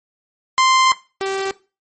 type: tone pair in turn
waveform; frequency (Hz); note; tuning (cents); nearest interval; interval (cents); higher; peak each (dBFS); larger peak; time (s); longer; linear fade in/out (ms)
sawtooth; 1044 / 388; C6 / G4; -4 / -18; octave + perfect fourth; 1714; first; -8 / -16; first; 0.58-0.92 / 1.21-1.51; first; 0
effects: noise-tail reverb RT60 0.3 s tail -17 dB re dry + MP3 32 kbps